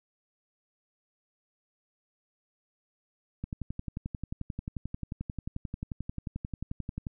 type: click train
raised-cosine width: 5 ms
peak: -22 dBFS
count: 42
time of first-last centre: 3.44-7.068 s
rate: 11.3 Hz
effects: none